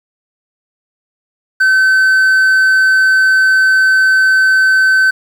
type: tone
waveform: triangle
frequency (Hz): 1532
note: G6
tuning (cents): -40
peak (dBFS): -5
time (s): 1.6-5.11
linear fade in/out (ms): 10
effects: 7-bit